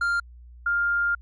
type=tone pair in turn; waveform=triangle / sine; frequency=1396.9 / 1402.7 Hz; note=F6 / F6; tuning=0 / +7 cents; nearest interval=unison; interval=7 cents; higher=second; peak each=-19 / -20 dBFS; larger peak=first; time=0.01-0.2 / 0.66-1.15 s; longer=second; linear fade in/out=5 ms; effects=added 60 Hz sine -43 dBFS peak until 1.21 s + MP3 48 kbps